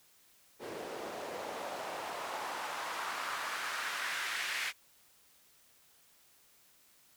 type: noise with band-pass filter sweep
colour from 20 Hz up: white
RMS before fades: -39 dBFS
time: 0.59-4.73 s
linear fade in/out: 50 ms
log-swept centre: 420 to 2100 Hz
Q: 1.7
effects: white hiss -65 dBFS RMS until 7.16 s